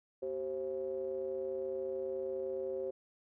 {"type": "ring-modulated tone", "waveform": "triangle", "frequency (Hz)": 73.7, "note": "D2", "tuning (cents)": 7, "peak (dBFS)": -30, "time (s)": [0.22, 2.91], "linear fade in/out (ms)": 10, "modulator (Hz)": 457, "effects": []}